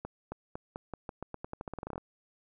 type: accelerating click train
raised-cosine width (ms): 1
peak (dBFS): -24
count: 20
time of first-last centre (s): 0.05-1.98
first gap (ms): 270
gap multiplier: 0.87
effects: none